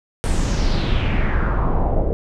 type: noise with low-pass filter sweep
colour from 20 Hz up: brown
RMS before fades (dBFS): -18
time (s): 0.24-2.13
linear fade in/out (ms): 0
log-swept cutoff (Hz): 9500 to 530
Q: 3.2
effects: none